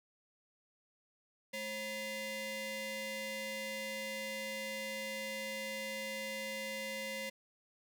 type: ring-modulated tone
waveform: sawtooth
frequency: 752 Hz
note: F#5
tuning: 28 cents sharp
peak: -32 dBFS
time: 1.53-7.3 s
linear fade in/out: 10 ms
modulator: 1290 Hz
effects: none